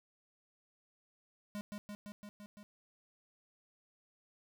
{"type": "tone with echo", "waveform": "square", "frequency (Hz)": 206.3, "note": "G#3", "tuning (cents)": -11, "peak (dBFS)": -40, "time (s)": [1.55, 1.61], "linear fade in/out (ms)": 0, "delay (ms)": 170, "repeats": 6, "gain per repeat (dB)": -2, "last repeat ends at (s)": 2.63, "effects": []}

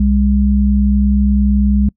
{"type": "tone pair together", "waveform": "sine", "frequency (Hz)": [64.19, 203.8], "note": ["C2", "G#3"], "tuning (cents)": [-32, -32], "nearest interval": "octave + minor sixth", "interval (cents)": 2000, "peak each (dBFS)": -12, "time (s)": [0, 1.89], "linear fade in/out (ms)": 5, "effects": ["noise-tail reverb RT60 0.1 s tail -25 dB re dry"]}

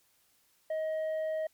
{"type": "tone with tanh clipping", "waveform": "sine", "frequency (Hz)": 630, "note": "D#5", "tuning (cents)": 21, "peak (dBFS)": -31, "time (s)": [0.7, 1.47], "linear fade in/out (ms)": 5, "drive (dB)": 4, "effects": ["white hiss -69 dBFS RMS until 1.53 s", "MP3 96 kbps"]}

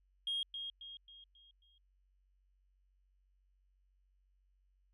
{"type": "tone with echo", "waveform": "sine", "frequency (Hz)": 3251, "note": "G#7", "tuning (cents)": -38, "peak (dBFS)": -33, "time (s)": [0.27, 0.43], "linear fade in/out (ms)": 2, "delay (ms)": 270, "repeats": 5, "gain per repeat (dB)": -7, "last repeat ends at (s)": 1.78, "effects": ["tanh soft clip ceiling -31 dBFS", "added 47 Hz sine -70 dBFS peak until 4.93 s"]}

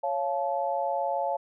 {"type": "chord", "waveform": "sine", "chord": "Db augmented", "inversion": "none", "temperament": "just", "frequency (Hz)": [554.4, 693, 866.2], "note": ["Db5", "F5", "A5"], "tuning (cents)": [0, -14, -27], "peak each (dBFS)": -30, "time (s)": [0.03, 1.37], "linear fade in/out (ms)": 10, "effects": []}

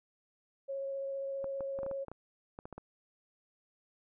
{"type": "tone with vibrato", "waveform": "sine", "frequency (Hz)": 547, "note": "C#5", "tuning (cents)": -23, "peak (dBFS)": -35, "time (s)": [0.68, 2.05], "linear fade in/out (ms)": 20, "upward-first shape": "sine", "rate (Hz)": 15, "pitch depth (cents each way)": 10}
{"type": "clicks", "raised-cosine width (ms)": 1, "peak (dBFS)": -30, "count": 12, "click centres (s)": [1.443, 1.607, 1.789, 1.832, 1.864, 1.913, 2.083, 2.116, 2.589, 2.655, 2.727, 2.78]}
{"effects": []}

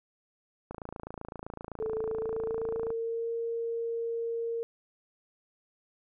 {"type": "click train", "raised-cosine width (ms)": 1, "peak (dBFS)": -25, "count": 62, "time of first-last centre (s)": [0.71, 2.904], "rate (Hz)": 27.8}
{"type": "tone with pitch glide", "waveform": "sine", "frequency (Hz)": [440, 462.1], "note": ["A4", "A#4"], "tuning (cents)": [0, -15], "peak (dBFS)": -30, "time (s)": [1.8, 4.63], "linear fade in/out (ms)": 0, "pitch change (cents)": 85, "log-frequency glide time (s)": [1.96, 3.31]}
{"effects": []}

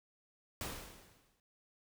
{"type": "noise with exponential decay", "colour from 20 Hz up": "pink", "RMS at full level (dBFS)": -39, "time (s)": [0.61, 1.4], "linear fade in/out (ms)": 1, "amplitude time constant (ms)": 170, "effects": []}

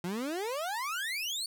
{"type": "exponential sweep", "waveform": "30% pulse", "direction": "up", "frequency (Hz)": [167.9, 4547], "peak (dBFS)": -30, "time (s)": [0.04, 1.46], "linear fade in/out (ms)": 2, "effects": []}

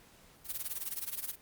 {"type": "noise with tremolo", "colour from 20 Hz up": "blue", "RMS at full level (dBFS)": -35, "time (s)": [0.44, 1.36], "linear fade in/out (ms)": 50, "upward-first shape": "sine", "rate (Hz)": 19, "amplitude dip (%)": 85, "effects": ["pink hiss -60 dBFS RMS until 1.41 s", "Opus 48 kbps"]}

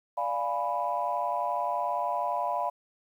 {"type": "chord", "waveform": "sine", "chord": "D diminished seventh", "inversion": "none", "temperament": "equal", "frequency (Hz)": [587.3, 698.5, 830.6, 987.8], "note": ["D5", "F5", "Ab5", "Cb6"], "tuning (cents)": [0, 0, 0, 0], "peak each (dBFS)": [-34, -31, -34, -30], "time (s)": [0.17, 2.7], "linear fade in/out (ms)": 10, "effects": ["tanh soft clip ceiling -17 dBFS", "10-bit"]}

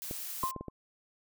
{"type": "noise", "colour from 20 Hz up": "blue", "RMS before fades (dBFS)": -40, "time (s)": [0.02, 0.51], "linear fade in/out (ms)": 0}
{"type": "clicks", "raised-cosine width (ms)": 2, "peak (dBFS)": -25, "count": 5, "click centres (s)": [0.111, 0.437, 0.563, 0.61, 0.683]}
{"type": "tone with exponential decay", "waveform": "sine", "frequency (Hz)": 1046.5, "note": "C6", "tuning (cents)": 0, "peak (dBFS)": -26, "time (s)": [0.43, 0.7], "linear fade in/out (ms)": 2, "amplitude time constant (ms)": 58}
{"effects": []}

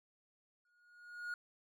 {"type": "tone with exponential growth", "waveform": "triangle", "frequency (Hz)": 1439, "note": "F#6", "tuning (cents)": -49, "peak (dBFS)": -35, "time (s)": [0.65, 1.34], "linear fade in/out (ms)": 2, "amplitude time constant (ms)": 150, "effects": []}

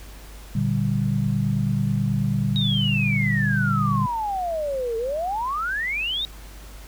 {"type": "chord", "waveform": "sine", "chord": "G minor", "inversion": "first", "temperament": "just", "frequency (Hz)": [117.6, 147, 196], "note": ["Bb2", "D3", "G3"], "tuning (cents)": [16, 2, 0], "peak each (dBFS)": -24, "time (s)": [0.55, 4.06], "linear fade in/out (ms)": 5}
{"type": "exponential two-way sweep", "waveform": "sine", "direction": "down then up", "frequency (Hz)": [3813, 444, 3813], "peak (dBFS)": -23, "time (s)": [2.56, 6.25], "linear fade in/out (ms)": 0, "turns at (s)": 4.97}
{"effects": ["added 50 Hz sine -39 dBFS peak until 6.87 s", "pink hiss -46 dBFS RMS until 6.87 s"]}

